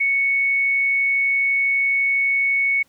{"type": "tone", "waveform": "sine", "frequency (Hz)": 2217, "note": "C#7", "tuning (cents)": 0, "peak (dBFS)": -16, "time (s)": [0, 2.83], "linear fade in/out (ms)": 10, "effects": ["pink hiss -60 dBFS RMS until 2.88 s", "high-pass 80 Hz 12 dB/octave"]}